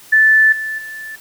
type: tone with level steps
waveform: sine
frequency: 1754 Hz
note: A6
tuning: 6 cents flat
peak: -7 / -20 / -27 dBFS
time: 0.12-1.16 s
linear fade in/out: 10 ms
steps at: 0.52 / 0.78 s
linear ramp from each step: 5 ms
effects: white hiss -42 dBFS RMS until 1.2 s